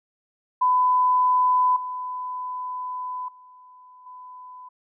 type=tone with level steps; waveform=sine; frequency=1003 Hz; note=B5; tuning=26 cents sharp; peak=-16 / -28 / -46 / -39 dBFS; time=0.61-4.69 s; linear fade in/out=10 ms; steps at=1.76 / 3.28 / 4.06 s; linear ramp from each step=5 ms; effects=none